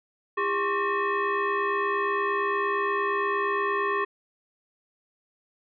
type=tone with frequency modulation; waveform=sine; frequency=334.7 Hz; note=E4; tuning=26 cents sharp; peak=-23 dBFS; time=0.37-4.05 s; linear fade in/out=10 ms; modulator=738 Hz; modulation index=2.2; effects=none